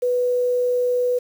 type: tone with quantisation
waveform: sine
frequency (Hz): 493.9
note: B4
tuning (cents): 0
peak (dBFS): -17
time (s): 0.02-1.19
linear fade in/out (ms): 10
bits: 7
effects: none